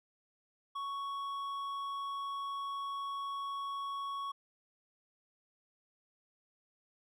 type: tone with hard clipping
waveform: sine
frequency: 1112 Hz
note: C#6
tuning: 5 cents sharp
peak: -38 dBFS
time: 0.75-4.32 s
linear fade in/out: 10 ms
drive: 6 dB
effects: none